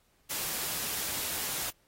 white noise, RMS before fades -34 dBFS, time 0.29-1.71 s, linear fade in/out 20 ms, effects pink hiss -69 dBFS RMS until 1.87 s + AAC 48 kbps

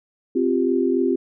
sine chord, C suspended fourth, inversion none, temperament just, 261.6 / 348.8 / 392.4 Hz, C4 / F4 / G4, 0 / -2 / +2 cents, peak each -21 / -21 / -22 dBFS, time 0.35-1.16 s, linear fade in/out 10 ms, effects none

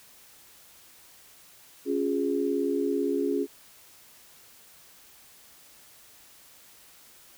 sine chord, Db major, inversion none, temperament equal with one note detuned, 277.2 / 355.1 / 415.3 Hz, Db4 / F4 / Ab4, 0 / +29 / 0 cents, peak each -28 / -30 / -28 dBFS, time 1.85-3.47 s, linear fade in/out 50 ms, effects white hiss -54 dBFS RMS until 7.37 s

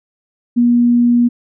sine tone, 240 Hz, B3, 49 cents flat, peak -8 dBFS, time 0.56-1.29 s, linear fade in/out 20 ms, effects none

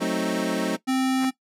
25% pulse chord, F# diminished seventh, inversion none, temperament equal with one note detuned, 185 / 220 / 262.4 / 311.1 Hz, F#3 / A3 / C4 / Eb4, 0 / 0 / +5 / 0 cents, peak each -25 dBFS, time 0-0.77 s, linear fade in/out 20 ms
square tone, 261.6 Hz, C4, in tune, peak -21 dBFS, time 0.87-1.31 s, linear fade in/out 20 ms
5% pulse tone with exponential growth, 175 Hz, F3, 4 cents sharp, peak -21 dBFS, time 1.11-1.25 s, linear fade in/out 2 ms, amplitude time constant 29 ms
effects noise-tail reverb RT60 0.1 s tail -17 dB re dry + low-pass 12000 Hz 12 dB/octave

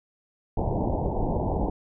pink low-pass noise, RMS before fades -26 dBFS, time 0.57-1.7 s, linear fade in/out 5 ms, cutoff 940 Hz, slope 96 dB/octave, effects none

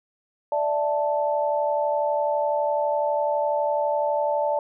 sine chord, D suspended second, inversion none, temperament equal, 587.3 / 659.3 / 880 Hz, D5 / E5 / A5, 0 / 0 / 0 cents, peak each -23 / -29 / -25 dBFS, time 0.52-4.59 s, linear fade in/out 2 ms, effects none

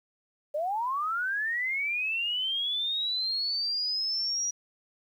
sine linear sweep, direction up, 570 to 5790 Hz, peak -27 dBFS, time 0.54-4.51 s, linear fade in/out 10 ms, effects 10-bit

